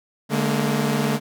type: tone cluster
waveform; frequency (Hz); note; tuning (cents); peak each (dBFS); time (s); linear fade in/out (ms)
sawtooth; 145.6 / 211 / 230.7; D3 / G#3 / A#3; -15 / +28 / -18; -20; 0.29-1.2; 50
effects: none